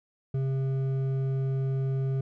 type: tone with hard clipping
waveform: sine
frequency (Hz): 134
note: C3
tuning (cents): +42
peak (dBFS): -27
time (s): 0.34-2.21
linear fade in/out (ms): 5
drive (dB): 7
effects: none